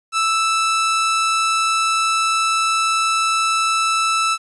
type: tone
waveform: sawtooth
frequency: 1318.5 Hz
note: E6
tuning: in tune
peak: -12 dBFS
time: 0.12-4.38 s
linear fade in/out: 50 ms
effects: resampled to 24000 Hz + 9-bit